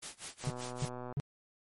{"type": "noise with tremolo", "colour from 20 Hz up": "white", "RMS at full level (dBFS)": -42, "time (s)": [0.02, 0.89], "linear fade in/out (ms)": 10, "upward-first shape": "sine", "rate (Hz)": 5.2, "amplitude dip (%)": 95}
{"type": "click train", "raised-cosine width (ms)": 1, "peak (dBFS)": -29, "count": 86, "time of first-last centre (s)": [0.44, 1.125], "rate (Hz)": 124}
{"type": "tone bursts", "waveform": "triangle", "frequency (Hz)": 140.3, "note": "C#3", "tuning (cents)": 21, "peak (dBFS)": -28, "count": 3, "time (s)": [0.47, 1.2], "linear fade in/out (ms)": 0, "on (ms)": 30, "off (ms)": 320}
{"effects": ["MP3 48 kbps"]}